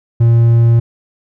triangle tone, 116.54 Hz, A#2, in tune, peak -4 dBFS, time 0.2-0.8 s, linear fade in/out 10 ms, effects none

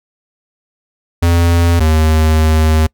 square tone pair in turn, 85.3 / 78.6 Hz, F2 / D#2, -40 / +18 cents, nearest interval minor second, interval 142 cents, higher first, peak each -9 dBFS, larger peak neither, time 1.22-1.8 / 1.8-2.87 s, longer second, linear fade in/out 10 ms, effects noise-tail reverb RT60 0.1 s tail -25 dB re dry

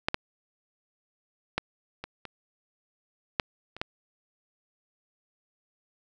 clicks, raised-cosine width 0.3 ms, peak -8 / -10 / -10 / -20 / -23 / -7 / -26 / -12 dBFS, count 8, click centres 0.085 / 0.144 / 1.58 / 2.04 / 2.253 / 3.398 / 3.766 / 3.815 s, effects none

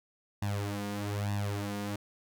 sawtooth tone with flanger, 102.1 Hz, G#2, 29 cents flat, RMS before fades -34 dBFS, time 0.42-1.96 s, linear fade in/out 5 ms, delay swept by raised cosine 1.1 to 4.2 ms, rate 1.1 Hz, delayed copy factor +0.9, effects none

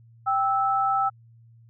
sine tone pair together, 784.5 / 1312 Hz, G5 / E6, +1 / -9 cents, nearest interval major sixth, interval 890 cents, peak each -23 dBFS, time 0.26-1.1 s, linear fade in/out 20 ms, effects added 115 Hz sine -50 dBFS peak until 1.69 s

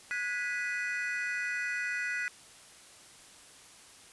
triangle chord, G# minor seventh, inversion third, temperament equal with one note detuned, 1463 / 1661.2 / 1975.5 / 2489 Hz, F#6 / G#6 / B6 / D#7, -20 / 0 / 0 / 0 cents, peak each -34 / -39 / -33 / -39 dBFS, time 0.11-2.28 s, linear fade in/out 0 ms, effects white hiss -54 dBFS RMS until 4.12 s + resampled to 24000 Hz

